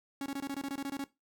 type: tone bursts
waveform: 45% pulse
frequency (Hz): 277.2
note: C#4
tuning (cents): 0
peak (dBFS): -34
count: 12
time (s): 0.21-1.041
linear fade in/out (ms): 2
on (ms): 50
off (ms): 21
effects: noise-tail reverb RT60 0.2 s tail -17 dB re dry